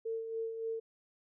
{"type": "tone with tremolo", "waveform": "sine", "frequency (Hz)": 451.2, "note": "A4", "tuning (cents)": 44, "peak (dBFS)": -33, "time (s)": [0.05, 0.8], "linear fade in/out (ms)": 10, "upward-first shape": "sine", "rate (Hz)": 3.5, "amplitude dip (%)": 50, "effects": []}